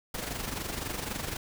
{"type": "noise with amplitude modulation", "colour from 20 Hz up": "pink", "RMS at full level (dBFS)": -33, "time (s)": [0.14, 1.37], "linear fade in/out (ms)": 5, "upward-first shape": "sine", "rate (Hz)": 23.8, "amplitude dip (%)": 60, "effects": []}